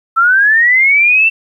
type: linear sweep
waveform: sine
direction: up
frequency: 1315 to 2698 Hz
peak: -6 dBFS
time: 0.16-1.3 s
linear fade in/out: 20 ms
effects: 8-bit